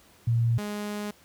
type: tone pair in turn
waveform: sine / sawtooth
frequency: 116.54 / 207.7 Hz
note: A#2 / G#3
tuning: 0 / 0 cents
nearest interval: minor seventh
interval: 1000 cents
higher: second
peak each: -20 / -27 dBFS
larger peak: first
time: 0.27-0.58 / 0.58-1.11 s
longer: second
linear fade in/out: 5 ms
effects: pink hiss -57 dBFS RMS until 1.24 s + high-pass 60 Hz 12 dB/octave

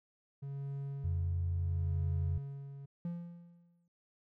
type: tone with tremolo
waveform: triangle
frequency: 139 Hz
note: C#3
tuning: 5 cents sharp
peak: -35 dBFS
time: 0.42-2.86 s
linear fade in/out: 10 ms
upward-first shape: sine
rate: 0.73 Hz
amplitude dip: 60%
type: tone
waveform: sine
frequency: 87.5 Hz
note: F2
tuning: 4 cents sharp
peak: -31 dBFS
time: 1.04-2.38 s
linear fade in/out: 5 ms
type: tone with exponential decay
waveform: triangle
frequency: 172.1 Hz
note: F3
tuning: 25 cents flat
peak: -32 dBFS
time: 3.05-3.88 s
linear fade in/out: 2 ms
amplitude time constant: 180 ms
effects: none

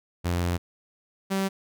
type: tone pair in turn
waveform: sawtooth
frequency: 87.4 / 193.51 Hz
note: F2 / G3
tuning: +2 / -22 cents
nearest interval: octave + major second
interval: 1376 cents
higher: second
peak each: -20 dBFS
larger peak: neither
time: 0.24-0.58 / 1.3-1.49 s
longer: first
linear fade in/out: 20 ms
effects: none

